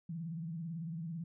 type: tone with vibrato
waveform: sine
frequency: 164.81 Hz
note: E3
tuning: in tune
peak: -38 dBFS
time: 0.09-1.24 s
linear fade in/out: 5 ms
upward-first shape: sine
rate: 18 Hz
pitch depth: 110 cents each way
effects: none